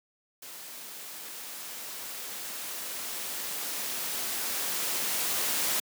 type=noise with level ramp; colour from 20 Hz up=white; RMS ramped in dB=-44 to -28 dBFS; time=0.42-5.8 s; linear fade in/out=5 ms; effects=high-pass 200 Hz 12 dB/octave